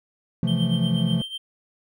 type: chord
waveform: triangle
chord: F major seventh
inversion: second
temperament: equal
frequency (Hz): 130.81 / 164.81 / 174.61 / 220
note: C3 / E3 / F3 / A3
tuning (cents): 0 / 0 / 0 / 0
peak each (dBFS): -24 / -23 / -22 / -24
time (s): 0.43-1.22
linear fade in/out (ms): 2
type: tone with tremolo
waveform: triangle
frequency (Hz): 3139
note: G7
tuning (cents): +2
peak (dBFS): -26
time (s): 0.47-1.38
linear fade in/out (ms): 10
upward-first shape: triangle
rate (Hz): 8.2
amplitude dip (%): 80
effects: none